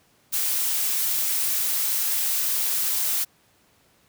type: noise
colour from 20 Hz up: blue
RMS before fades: -24 dBFS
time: 0.32-3.25 s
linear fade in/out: 20 ms
effects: pink hiss -61 dBFS RMS until 4.08 s + high-pass 80 Hz 12 dB/octave